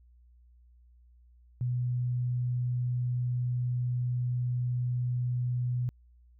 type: tone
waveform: sine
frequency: 123.47 Hz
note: B2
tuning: in tune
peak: -27 dBFS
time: 1.61-5.89 s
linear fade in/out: 0 ms
effects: added 60 Hz sine -56 dBFS peak until 6.39 s